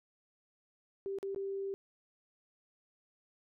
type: tone with dropouts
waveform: sine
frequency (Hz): 392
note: G4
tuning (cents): 0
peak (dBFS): -35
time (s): 1.06-1.74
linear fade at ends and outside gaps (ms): 0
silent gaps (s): 1.186-1.229 / 1.347-1.361
effects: none